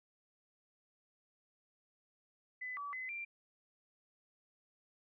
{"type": "tone with pitch steps", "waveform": "sine", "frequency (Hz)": [2007, 1147, 2033, 2367], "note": ["B6", "D6", "B6", "D7"], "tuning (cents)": [27, -41, 50, 13], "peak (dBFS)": -40, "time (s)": [2.61, 3.25], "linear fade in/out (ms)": 10, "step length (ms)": 160, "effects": []}